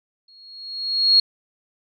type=tone with exponential growth; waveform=sine; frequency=4299 Hz; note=C8; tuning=46 cents sharp; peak=-9 dBFS; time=0.28-1.2 s; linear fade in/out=5 ms; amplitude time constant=200 ms; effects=none